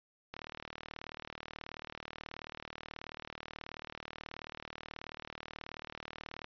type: click train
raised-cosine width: 0.3 ms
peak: -26 dBFS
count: 236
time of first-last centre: 0.34-6.444 s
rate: 38.5 Hz
effects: resampled to 11025 Hz